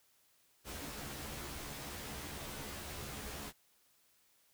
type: noise with comb filter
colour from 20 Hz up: pink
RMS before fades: -45 dBFS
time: 0.64-3.53 s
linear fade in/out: 50 ms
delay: 14 ms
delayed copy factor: +0.95
effects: white hiss -71 dBFS RMS until 4.53 s